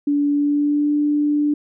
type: tone with pitch glide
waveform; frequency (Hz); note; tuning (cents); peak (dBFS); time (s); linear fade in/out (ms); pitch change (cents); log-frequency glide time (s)
sine; 288.5 to 294.6; D4 to D4; -31 to +6; -15; 0.07-1.54; 5; +37; 0.31-0.93
effects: none